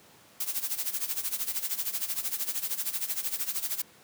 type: noise with tremolo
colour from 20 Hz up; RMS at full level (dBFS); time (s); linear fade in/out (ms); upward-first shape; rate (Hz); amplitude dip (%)
blue; -29; 0.4-3.82; 5; sine; 13; 80
effects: pink hiss -56 dBFS RMS until 4.03 s + high-pass 150 Hz 12 dB/octave